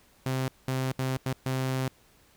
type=tone bursts at uneven times; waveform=sawtooth; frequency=130.81 Hz; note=C3; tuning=in tune; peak=-23 dBFS; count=5; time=0.26-0.48 / 0.68-0.92 / 0.99-1.17 / 1.26-1.33 / 1.46-1.88 s; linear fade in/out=2 ms; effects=pink hiss -61 dBFS RMS until 2.36 s